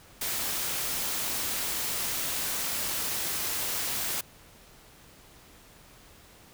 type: noise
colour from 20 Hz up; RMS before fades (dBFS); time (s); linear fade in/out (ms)
white; -31; 0.21-4.21; 5
effects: pink hiss -54 dBFS RMS until 6.53 s